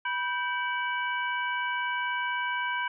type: tone cluster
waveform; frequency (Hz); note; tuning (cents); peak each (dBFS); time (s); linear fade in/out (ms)
sine; 981 / 1559 / 2292 / 2956; B5 / G6 / D7 / F#7; -12 / -10 / -43 / -2; -31 / -31 / -36 / -39; 0.05-2.88; 5
effects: none